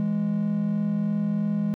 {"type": "tone pair together", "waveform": "triangle", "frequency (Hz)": [164.81, 207.8], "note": ["E3", "G#3"], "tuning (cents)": [0, 1], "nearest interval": "major third", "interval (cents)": 401, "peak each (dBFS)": [-26, -21], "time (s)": [0, 1.74], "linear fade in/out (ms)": 0, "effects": ["tanh soft clip ceiling -13 dBFS"]}